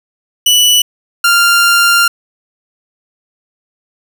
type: tone pair in turn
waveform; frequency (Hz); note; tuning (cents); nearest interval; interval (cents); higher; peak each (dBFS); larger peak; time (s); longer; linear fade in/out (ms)
sawtooth; 2960 / 1393.2; F#7 / F6; 0 / -5; octave + minor second; 1305; first; -3; neither; 0.46-0.82 / 1.24-2.08; second; 5
effects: none